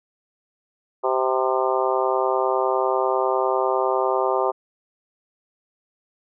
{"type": "harmonic tone with a mistuned harmonic", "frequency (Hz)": 130, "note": "C3", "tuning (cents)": -11, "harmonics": [3, 4, 5, 6, 7, 8, 9], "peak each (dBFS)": [-24, -25, -26, -27, -27, -28, -29], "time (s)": [1.03, 4.52], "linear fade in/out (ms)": 20, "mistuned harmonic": 9, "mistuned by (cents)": 46, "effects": []}